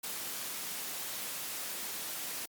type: noise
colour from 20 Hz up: white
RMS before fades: -39 dBFS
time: 0.03-2.46 s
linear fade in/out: 10 ms
effects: high-pass 150 Hz 12 dB/octave + Opus 48 kbps